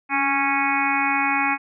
harmonic tone with a mistuned harmonic, 276.1 Hz, C#4, 7 cents flat, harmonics 1 / 3 / 4 / 5 / 6 / 7 / 8 / 9, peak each -28 / -24 / -27 / -29 / -29 / -30 / -25 / -26 dBFS, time 0.09-1.58 s, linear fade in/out 50 ms, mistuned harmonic 1, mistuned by +28 cents, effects none

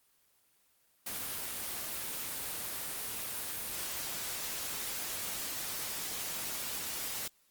white noise, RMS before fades -38 dBFS, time 1.06-7.28 s, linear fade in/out 5 ms, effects white hiss -70 dBFS RMS until 7.5 s + Opus 24 kbps

